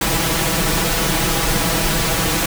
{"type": "noise with comb filter", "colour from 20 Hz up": "pink", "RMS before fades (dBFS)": -18, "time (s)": [0.01, 2.46], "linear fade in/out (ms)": 5, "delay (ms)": 6.1, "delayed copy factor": 0.95, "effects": []}